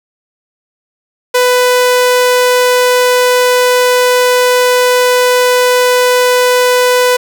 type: tone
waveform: sawtooth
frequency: 497.5 Hz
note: B4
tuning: 13 cents sharp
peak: -3 dBFS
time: 1.34-7.17 s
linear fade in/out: 10 ms
effects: none